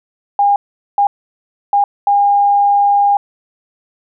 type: tone bursts at uneven times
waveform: sine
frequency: 810 Hz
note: G#5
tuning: 43 cents flat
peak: -8 dBFS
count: 4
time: 0.39-0.56 / 0.98-1.07 / 1.73-1.84 / 2.07-3.17 s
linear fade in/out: 2 ms
effects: none